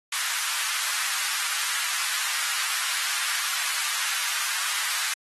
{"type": "high-pass noise", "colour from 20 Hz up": "pink", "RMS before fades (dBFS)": -28, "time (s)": [0.12, 5.14], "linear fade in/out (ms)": 5, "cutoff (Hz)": 1200, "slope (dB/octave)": 24, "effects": ["AAC 32 kbps"]}